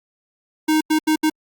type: tone bursts at uneven times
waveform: square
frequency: 311.1 Hz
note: D#4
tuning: in tune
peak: -15 dBFS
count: 4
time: 0.68-0.81 / 0.9-0.99 / 1.07-1.16 / 1.23-1.3 s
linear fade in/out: 10 ms
effects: Opus 48 kbps